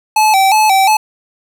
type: tone with vibrato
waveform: square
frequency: 816 Hz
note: G#5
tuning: 31 cents flat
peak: -8 dBFS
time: 0.16-0.97 s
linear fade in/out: 5 ms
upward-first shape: square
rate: 2.8 Hz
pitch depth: 95 cents each way
effects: none